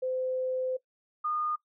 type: tone pair in turn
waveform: sine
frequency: 514 / 1222.5 Hz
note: C5 / D#6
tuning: -31 / -31 cents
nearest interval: octave + minor third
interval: 1500 cents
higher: second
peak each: -28 dBFS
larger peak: neither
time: 0.02-0.77 / 1.24-1.56 s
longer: first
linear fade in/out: 10 ms
effects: noise-tail reverb RT60 0.1 s tail -18 dB re dry